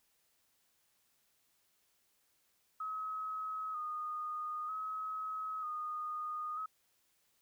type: tone with vibrato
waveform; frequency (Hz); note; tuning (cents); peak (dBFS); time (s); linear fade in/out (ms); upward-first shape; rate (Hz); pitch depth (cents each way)
sine; 1254; D#6; +13; -37; 2.8-6.66; 5; square; 0.53; 32
effects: white hiss -75 dBFS RMS until 7.41 s